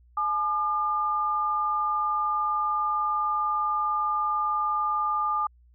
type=tone pair together; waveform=sine; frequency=851 / 1204.4 Hz; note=G#5 / D6; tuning=+42 / +43 cents; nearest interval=tritone; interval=601 cents; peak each=-30 / -24 dBFS; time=0.17-5.47 s; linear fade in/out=5 ms; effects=added 60 Hz sine -54 dBFS peak until 5.74 s